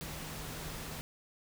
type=tone in noise; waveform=sine; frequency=155.56 Hz; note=D#3; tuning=in tune; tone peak=-47 dBFS; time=0.01-1.01 s; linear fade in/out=0 ms; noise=pink; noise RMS=-43 dBFS; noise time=0.01-1.01 s; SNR=-7 dB; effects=none